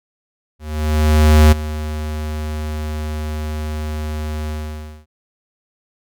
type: tone with ADSR envelope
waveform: square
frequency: 76.6 Hz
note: D#2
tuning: 27 cents flat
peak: -6 dBFS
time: 0.59-5.06 s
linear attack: 930 ms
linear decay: 12 ms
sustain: -16 dB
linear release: 570 ms
effects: none